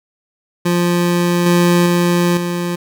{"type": "tone with level steps", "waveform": "25% pulse", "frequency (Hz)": 174.61, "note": "F3", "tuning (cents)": 0, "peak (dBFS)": [-9, -6, -8, -14], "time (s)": [0.65, 2.76], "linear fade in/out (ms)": 10, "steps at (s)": [1.46, 1.86, 2.37], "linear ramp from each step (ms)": 2, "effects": []}